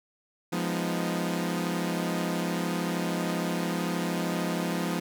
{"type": "chord", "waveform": "sawtooth", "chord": "F half-diminished seventh", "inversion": "none", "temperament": "equal", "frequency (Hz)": [174.61, 207.7, 246.9, 311.1], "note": ["F3", "Ab3", "Cb4", "Eb4"], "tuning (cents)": [0, 0, 0, 0], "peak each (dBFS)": [-26, -31, -31, -31], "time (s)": [0.52, 5], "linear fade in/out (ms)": 10, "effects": []}